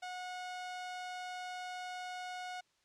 sawtooth tone, 729 Hz, F#5, 26 cents flat, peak -37 dBFS, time 0.02-2.61 s, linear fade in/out 10 ms, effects white hiss -74 dBFS RMS until 2.84 s + low-pass 6000 Hz 12 dB/octave

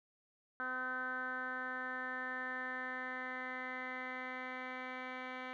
10% pulse tone with low-pass filter sweep, 255.6 Hz, C4, 40 cents flat, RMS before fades -42 dBFS, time 0.6-5.53 s, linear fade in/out 0 ms, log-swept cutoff 1500 to 2400 Hz, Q 7.7, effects none

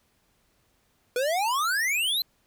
square exponential sweep, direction up, 476.9 to 4186 Hz, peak -24 dBFS, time 1.16-2.22 s, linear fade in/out 2 ms, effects pink hiss -68 dBFS RMS until 2.46 s

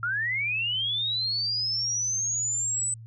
sine linear sweep, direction up, 1363 to 8070 Hz, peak -25 dBFS, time 0.03-2.94 s, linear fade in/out 2 ms, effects added 113 Hz sine -41 dBFS peak until 3.06 s

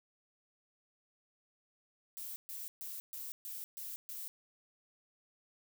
violet noise bursts, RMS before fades -44 dBFS, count 7, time 2.17-4.28 s, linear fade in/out 0 ms, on 190 ms, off 130 ms, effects none

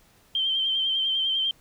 sine tone with vibrato, 3136 Hz, G7, in tune, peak -22 dBFS, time 0.35-1.51 s, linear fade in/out 2 ms, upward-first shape triangle, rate 10 Hz, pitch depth 43 cents each way, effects pink hiss -59 dBFS RMS until 1.6 s

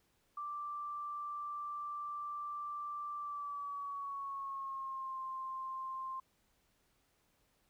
sine tone with pitch glide, 1174.7 to 1052.6 Hz, D6 to C6, 0 to +10 cents, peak -39 dBFS, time 0.37-6.2 s, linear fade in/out 5 ms, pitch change -190 cents, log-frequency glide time 3.17-5.2 s, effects pink hiss -75 dBFS RMS until 7.69 s

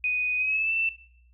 sine tone with pitch glide, 2489 to 2668 Hz, D#7 to E7, 0 to +20 cents, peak -23 dBFS, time 0.04-0.89 s, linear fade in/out 2 ms, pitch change +120 cents, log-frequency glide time 0.37-0.73 s, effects noise-tail reverb RT60 0.7 s tail -17 dB re dry + added 60 Hz sine -55 dBFS peak until 1.33 s

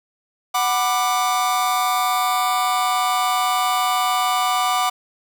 45% pulse chord, B minor, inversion second, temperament just, 740.8 / 987.8 / 1185.3 Hz, F#5 / B5 / D6, +2 / 0 / +16 cents, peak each -21 / -25 / -21 dBFS, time 0.54-4.9 s, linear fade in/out 10 ms, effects none

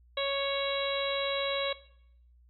harmonic tone, 554.4 Hz, C#5, in tune, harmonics 1 / 2 / 3 / 4 / 5 / 6 / 7, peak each -31 / -37 / -42 / -38 / -41 / -38 / -35 dBFS, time 0.17-1.73 s, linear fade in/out 5 ms, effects noise-tail reverb RT60 0.7 s tail -17 dB re dry + added 60 Hz sine -57 dBFS peak until 2.49 s

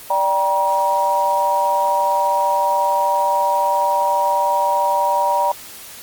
sine chord, G minor, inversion second, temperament equal with one note detuned, 587.3 / 784 / 953 Hz, D5 / G5 / Bb5, 0 / 0 / +38 cents, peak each -21 / -22 / -16 dBFS, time 0.1-5.52 s, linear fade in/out 5 ms, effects white hiss -37 dBFS RMS until 6.02 s + Opus 32 kbps

